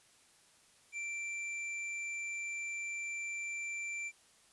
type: tone with tanh clipping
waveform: sine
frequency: 2349 Hz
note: D7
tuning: in tune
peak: -39 dBFS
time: 0.92-4.12 s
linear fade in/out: 50 ms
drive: 16 dB
effects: white hiss -65 dBFS RMS until 4.52 s + resampled to 24000 Hz